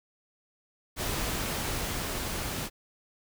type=noise with level ramp; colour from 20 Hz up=pink; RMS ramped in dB=-31 to -34 dBFS; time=0.96-2.7 s; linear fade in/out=50 ms; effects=none

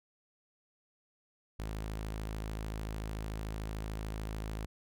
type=tone; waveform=sawtooth; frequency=53.5 Hz; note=A1; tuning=48 cents flat; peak=-33 dBFS; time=1.59-4.66 s; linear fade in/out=5 ms; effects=none

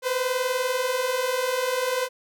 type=tone pair together; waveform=sawtooth; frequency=494.6 / 515 Hz; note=B4 / C5; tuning=+3 / -28 cents; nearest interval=minor second; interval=69 cents; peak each=-24 / -21 dBFS; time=0.02-2.09 s; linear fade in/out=50 ms; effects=none

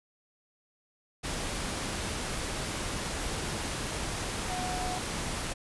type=tone in noise; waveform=sine; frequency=731 Hz; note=F#5; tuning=21 cents flat; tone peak=-34 dBFS; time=4.49-4.99 s; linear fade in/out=20 ms; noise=pink; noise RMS=-34 dBFS; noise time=1.23-5.54 s; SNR=-3 dB; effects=resampled to 24000 Hz

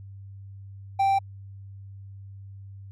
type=tone; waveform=triangle; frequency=783 Hz; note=G5; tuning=2 cents flat; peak=-17 dBFS; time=0.99-1.19 s; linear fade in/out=10 ms; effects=added 98 Hz sine -40 dBFS peak until 2.91 s

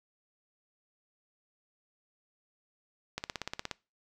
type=click train; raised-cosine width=0.2 ms; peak=-17 dBFS; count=10; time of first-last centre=3.18-3.713 s; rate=16.9 Hz; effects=noise-tail reverb RT60 0.3 s tail -23 dB re dry

